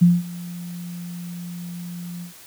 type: tone with ADSR envelope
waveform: sine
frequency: 174.61 Hz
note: F3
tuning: in tune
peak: -8 dBFS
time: 0.01-2.33 s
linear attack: 15 ms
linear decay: 200 ms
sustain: -22 dB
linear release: 110 ms
effects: white hiss -45 dBFS RMS until 2.46 s + high-pass 60 Hz 12 dB/octave